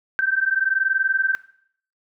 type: tone pair together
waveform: sine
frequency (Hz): 1547.3 / 1568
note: G6 / G6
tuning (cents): -23 / 0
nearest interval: unison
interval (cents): 23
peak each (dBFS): -21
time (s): 0.19-1.35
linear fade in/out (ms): 0
effects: noise-tail reverb RT60 0.6 s tail -19 dB re dry